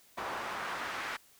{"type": "noise with band-pass filter sweep", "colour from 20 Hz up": "pink", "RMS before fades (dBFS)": -38, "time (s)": [0.17, 1.17], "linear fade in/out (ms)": 10, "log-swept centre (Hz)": [990, 1600], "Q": 1.3, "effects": ["white hiss -62 dBFS RMS until 1.39 s"]}